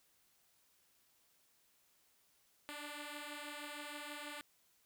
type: beating tone pair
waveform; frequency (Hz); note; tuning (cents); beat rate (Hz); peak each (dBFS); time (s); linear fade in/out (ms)
5% pulse; 292 / 298.3; D4 / D4; -10 / +27; 6.3; -36 / -38; 2.69-4.41; 0
effects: white hiss -73 dBFS RMS until 4.85 s